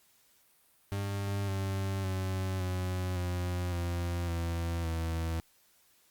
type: tone with pitch steps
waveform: 40% pulse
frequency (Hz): 99.7 / 96.97 / 94.32 / 91.74 / 89.23 / 86.79 / 84.42 / 82.11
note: G2 / G2 / F#2 / F#2 / F2 / F2 / E2 / E2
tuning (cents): +30 / -18 / +34 / -14 / +38 / -10 / +42 / -6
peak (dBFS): -30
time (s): 0.92-5.4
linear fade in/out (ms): 0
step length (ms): 560
effects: white hiss -66 dBFS RMS until 6.1 s + Opus 48 kbps